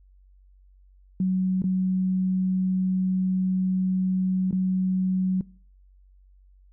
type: tone with dropouts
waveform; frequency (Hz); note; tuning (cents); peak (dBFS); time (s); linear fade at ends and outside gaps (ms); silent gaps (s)
sine; 186.4; F#3; +13; -20; 1.2-5.41; 2; 1.62-1.64 / 4.51-4.527
effects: noise-tail reverb RT60 0.5 s tail -23 dB re dry + added 47 Hz sine -52 dBFS peak until 6.72 s